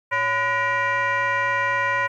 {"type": "tone with frequency modulation", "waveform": "sine", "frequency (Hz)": 1455, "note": "F#6", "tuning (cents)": -29, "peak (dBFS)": -18, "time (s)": [0.11, 2.08], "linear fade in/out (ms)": 20, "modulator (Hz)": 448, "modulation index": 1.7, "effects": ["tanh soft clip ceiling -15 dBFS", "10-bit"]}